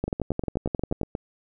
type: two click trains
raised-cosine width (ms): 2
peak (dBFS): -12 / -15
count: 12 / 10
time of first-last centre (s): 0.04-1.013 / 0.08-1.151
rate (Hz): 11.3 / 8.4
effects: none